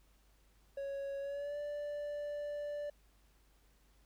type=tone with pitch glide; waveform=triangle; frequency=554.4 to 585.7 Hz; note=C#5 to D5; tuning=0 to -5 cents; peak=-36 dBFS; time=0.77-2.9 s; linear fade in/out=5 ms; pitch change=+95 cents; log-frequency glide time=1.2-1.58 s; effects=added 50 Hz sine -66 dBFS peak until 4.05 s + pink hiss -72 dBFS RMS until 4.05 s